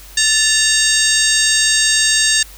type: harmonic tone with a mistuned harmonic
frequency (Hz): 926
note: A#5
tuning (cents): -12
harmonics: 2 / 3 / 4 / 5 / 6 / 7 / 8 / 9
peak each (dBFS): -18 / -23 / -19 / -19 / -23 / -19 / -22 / -18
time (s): 0.17-2.43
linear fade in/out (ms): 5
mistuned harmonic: 2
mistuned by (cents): -94
effects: added 48 Hz sine -38 dBFS peak until 2.57 s + white hiss -40 dBFS RMS until 2.57 s